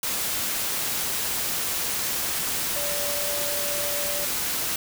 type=tone in noise; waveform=sine; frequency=580 Hz; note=D5; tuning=22 cents flat; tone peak=-32 dBFS; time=2.76-4.25 s; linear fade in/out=2 ms; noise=white; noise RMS=-27 dBFS; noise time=0.03-4.76 s; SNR=-8 dB; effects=none